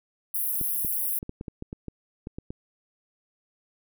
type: high-pass noise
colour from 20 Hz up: white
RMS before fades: -28 dBFS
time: 0.34-1.19 s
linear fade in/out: 5 ms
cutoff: 10000 Hz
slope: 96 dB/octave
type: clicks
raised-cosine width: 3 ms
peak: -22 dBFS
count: 12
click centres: 0.613 / 0.848 / 1.229 / 1.294 / 1.411 / 1.482 / 1.624 / 1.729 / 1.883 / 2.271 / 2.385 / 2.505 s
effects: none